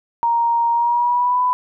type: tone with pitch glide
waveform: sine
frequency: 935 to 996.3 Hz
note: A#5 to B5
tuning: +5 to +15 cents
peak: -14 dBFS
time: 0.23-1.53 s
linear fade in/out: 0 ms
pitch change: +110 cents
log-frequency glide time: 0.72-1.41 s
effects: none